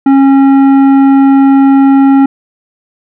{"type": "tone with tanh clipping", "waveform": "sine", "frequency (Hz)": 272.9, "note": "C#4", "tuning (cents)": -27, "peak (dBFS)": -4, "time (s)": [0.06, 2.26], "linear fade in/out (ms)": 5, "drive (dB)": 11, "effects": []}